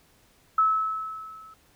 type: tone with level ramp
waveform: sine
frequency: 1299 Hz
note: E6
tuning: 26 cents flat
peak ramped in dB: -16 to -46 dBFS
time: 0.58-1.54 s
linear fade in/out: 5 ms
effects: pink hiss -61 dBFS RMS until 1.75 s